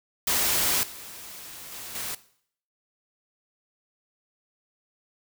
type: noise with level steps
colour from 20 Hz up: white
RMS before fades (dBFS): -24 / -42 / -39 / -33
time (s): 0.27-2.15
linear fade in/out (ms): 5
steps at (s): 0.83 / 1.72 / 1.95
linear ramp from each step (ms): 2
effects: noise-tail reverb RT60 0.6 s tail -17 dB re dry